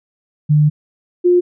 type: tone pair in turn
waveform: sine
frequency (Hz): 150 / 355.4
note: D3 / F4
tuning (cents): +37 / +30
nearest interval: octave + minor third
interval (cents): 1493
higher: second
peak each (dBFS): -8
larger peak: neither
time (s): 0.49-0.7 / 1.24-1.41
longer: first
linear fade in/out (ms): 20
effects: none